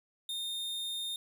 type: tone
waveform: 45% pulse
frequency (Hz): 3656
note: A#7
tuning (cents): -34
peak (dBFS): -35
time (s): 0.29-1.16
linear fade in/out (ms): 2
effects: none